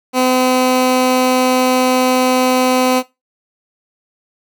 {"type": "tone", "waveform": "15% pulse", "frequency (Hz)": 255.1, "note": "C4", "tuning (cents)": -44, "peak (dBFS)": -5, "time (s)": [0.13, 3.03], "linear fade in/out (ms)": 50, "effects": ["noise-tail reverb RT60 0.2 s tail -17 dB re dry"]}